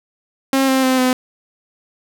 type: tone with pitch steps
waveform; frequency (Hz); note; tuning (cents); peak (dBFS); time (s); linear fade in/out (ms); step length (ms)
sawtooth; 268.7 / 263.9 / 259.2 / 254.6; C4 / C4 / C4 / C4; +46 / +15 / -16 / -47; -9; 0.53-1.13; 2; 150
effects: none